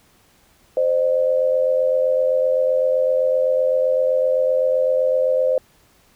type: tone pair together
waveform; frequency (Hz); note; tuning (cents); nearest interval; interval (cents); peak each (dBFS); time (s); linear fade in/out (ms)
sine; 521 / 608.8; C5 / D#5; -7 / -38; minor third; 269; -16 / -21; 0.77-5.58; 2
effects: pink hiss -56 dBFS RMS until 6.15 s